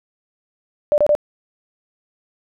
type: tone bursts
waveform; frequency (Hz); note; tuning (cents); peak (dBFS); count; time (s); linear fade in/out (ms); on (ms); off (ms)
sine; 592; D5; +14; -11; 3; 0.92-1.151; 0; 59; 27
effects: none